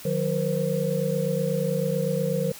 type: tone cluster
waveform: sine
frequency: 153 / 181.7 / 472.5 / 520 Hz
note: D#3 / F#3 / A#4 / C5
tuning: -29 / -31 / +23 / -11 cents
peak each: -28 dBFS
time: 0.05-2.52 s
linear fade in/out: 5 ms
effects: white hiss -43 dBFS RMS until 2.59 s